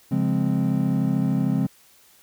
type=chord; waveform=triangle; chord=Db major seventh; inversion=none; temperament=equal; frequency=138.59 / 174.61 / 207.7 / 261.6 Hz; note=Db3 / F3 / Ab3 / C4; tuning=0 / 0 / 0 / 0 cents; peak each=-23 dBFS; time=0.11-1.67 s; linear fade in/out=10 ms; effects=white hiss -55 dBFS RMS until 2.22 s